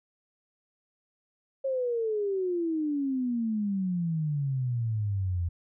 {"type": "exponential sweep", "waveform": "sine", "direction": "down", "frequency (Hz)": [545, 84], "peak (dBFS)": -26, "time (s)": [1.64, 5.49], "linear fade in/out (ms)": 10, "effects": []}